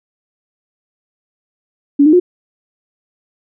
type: tone with pitch steps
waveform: sine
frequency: 284.6 / 306.8 / 358.5 Hz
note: C#4 / D#4 / F4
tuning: +46 / -24 / +45 cents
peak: -5 dBFS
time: 1.99-2.2 s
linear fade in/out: 10 ms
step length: 70 ms
effects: none